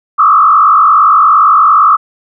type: tone with frequency modulation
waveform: sine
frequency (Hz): 1220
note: D#6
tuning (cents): -34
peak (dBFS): -3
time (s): 0.18-1.97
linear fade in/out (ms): 20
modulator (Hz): 48.7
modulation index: 1.9
effects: none